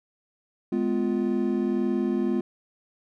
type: chord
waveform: triangle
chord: F diminished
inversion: first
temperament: just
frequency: 209.5 / 251.4 / 349.2 Hz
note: Ab3 / Cb4 / F4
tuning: +15 / +31 / 0 cents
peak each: -25 dBFS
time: 0.72-2.41 s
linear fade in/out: 5 ms
effects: none